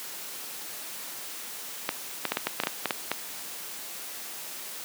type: clicks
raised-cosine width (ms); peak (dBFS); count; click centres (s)
0.3; -9; 11; 1.891 / 2.253 / 2.32 / 2.371 / 2.47 / 2.601 / 2.636 / 2.671 / 2.857 / 2.908 / 3.116
effects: white hiss -39 dBFS RMS until 4.84 s + high-pass 200 Hz 12 dB/octave